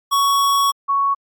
square / sine tone pair in turn, 1116 / 1112 Hz, C#6 / C#6, +11 / +5 cents, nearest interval unison, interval 6 cents, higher first, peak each -14 dBFS, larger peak neither, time 0.11-0.72 / 0.88-1.15 s, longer first, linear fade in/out 20 ms, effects MP3 96 kbps

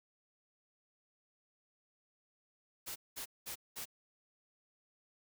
white noise bursts, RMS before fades -43 dBFS, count 4, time 2.86-3.856 s, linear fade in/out 20 ms, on 99 ms, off 200 ms, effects none

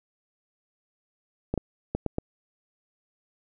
clicks, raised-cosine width 2 ms, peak -13 dBFS, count 5, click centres 1.54 / 1.577 / 1.95 / 2.063 / 2.184 s, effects none

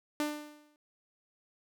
sawtooth tone with exponential decay, 298.2 Hz, D4, 27 cents sharp, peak -24 dBFS, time 0.2-0.76 s, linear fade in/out 1 ms, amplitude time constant 120 ms, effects none

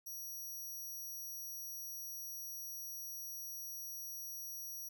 5% pulse tone, 5780 Hz, F#8, 41 cents flat, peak -38 dBFS, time 0.06-4.89 s, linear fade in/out 10 ms, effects none

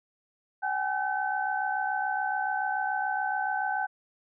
sine tone cluster, 763 / 830 / 1526 Hz, G5 / G#5 / G6, -47 / -1 / -47 cents, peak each -31 dBFS, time 0.62-3.87 s, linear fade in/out 20 ms, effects none

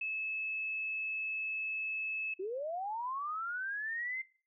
sine tone, 2600 Hz, E7, 24 cents flat, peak -34 dBFS, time 0.01-2.34 s, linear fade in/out 5 ms
sine linear sweep, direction up, 356.1 to 2100 Hz, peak -35 dBFS, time 2.39-4.22 s, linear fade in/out 10 ms
effects noise-tail reverb RT60 0.4 s tail -21 dB re dry

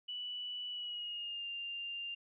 sine tone with pitch glide, 2960 to 2794 Hz, F#7 to F7, 0 to 0 cents, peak -39 dBFS, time 0.08-2.15 s, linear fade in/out 10 ms, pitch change -100 cents, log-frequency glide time 0.69-1.47 s, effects none

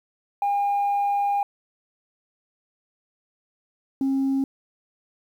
sine tone pair in turn, 808 / 270.1 Hz, G#5 / C#4, -48 / -45 cents, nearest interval octave + perfect fifth, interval 1897 cents, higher first, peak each -18 dBFS, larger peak neither, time 0.42-1.43 / 4.01-4.44 s, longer first, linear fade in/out 2 ms, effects tanh soft clip ceiling -18 dBFS + 9-bit

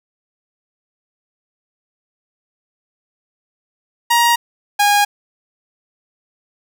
sawtooth tone pair in turn, 944 / 819.4 Hz, A#5 / G#5, +22 / -24 cents, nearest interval major second, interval 246 cents, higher first, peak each -7 dBFS, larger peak neither, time 4.1-4.36 / 4.79-5.05 s, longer neither, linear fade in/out 10 ms, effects none

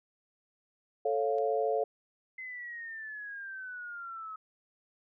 sine chord, A augmented, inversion none, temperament equal with one note detuned, 440 / 552.8 / 698.5 Hz, A4 / C#5 / E#5, 0 / -5 / 0 cents, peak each -30 / -32 / -32 dBFS, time 1.05-1.84 s, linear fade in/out 5 ms
click, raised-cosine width 0.2 ms, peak -38 dBFS, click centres 1.384 s
sine exponential sweep, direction down, 2062 to 1277 Hz, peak -39 dBFS, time 2.38-4.36 s, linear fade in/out 5 ms
effects none

